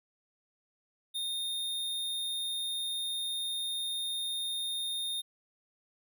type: tone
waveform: square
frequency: 3663 Hz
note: A#7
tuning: 31 cents flat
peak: -33 dBFS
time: 1.14-5.22 s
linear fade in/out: 20 ms
effects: none